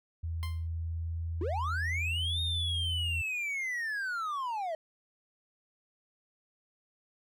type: tone with pitch glide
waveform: sine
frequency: 82.41 to 84.34 Hz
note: E2 to E2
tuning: 0 to +40 cents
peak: -32 dBFS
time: 0.23-3.22 s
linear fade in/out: 10 ms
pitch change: +40 cents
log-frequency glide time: 0.73-2.46 s
type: tone with exponential decay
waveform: 15% pulse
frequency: 1046.5 Hz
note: C6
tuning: in tune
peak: -31 dBFS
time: 0.43-0.67 s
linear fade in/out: 0 ms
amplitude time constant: 51 ms
type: linear two-way sweep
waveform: triangle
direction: up then down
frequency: 304.1 to 3716 to 617 Hz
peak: -30 dBFS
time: 1.41-4.75 s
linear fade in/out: 2 ms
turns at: 2.41 s
effects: none